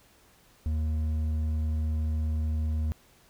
sine tone with hard clipping, 77.78 Hz, D#2, in tune, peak -27 dBFS, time 0.66-2.92 s, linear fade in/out 0 ms, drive 5 dB, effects pink hiss -60 dBFS RMS until 3.29 s

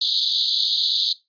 pink band-pass noise, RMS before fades -21 dBFS, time 0.01-1.13 s, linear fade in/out 5 ms, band 3500 to 4600 Hz, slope 96 dB/octave, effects noise-tail reverb RT60 0.2 s tail -18 dB re dry + resampled to 11025 Hz

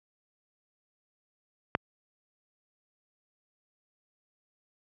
click, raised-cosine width 0.5 ms, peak -9 dBFS, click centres 1.751 s, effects high-pass 80 Hz 12 dB/octave

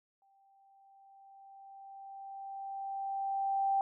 sine tone with exponential growth, 784 Hz, G5, in tune, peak -26 dBFS, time 0.22-3.81 s, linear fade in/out 1 ms, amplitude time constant 780 ms, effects none

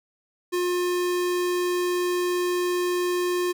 square tone, 356.5 Hz, F4, 36 cents sharp, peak -23 dBFS, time 0.52-3.53 s, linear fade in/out 20 ms, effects none

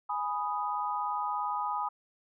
sine chord, G# minor, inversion none, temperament equal, 830.6 / 987.8 / 1244.5 Hz, G#5 / B5 / D#6, 0 / 0 / 0 cents, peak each -34 dBFS, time 0.09-1.89 s, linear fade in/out 10 ms, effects none

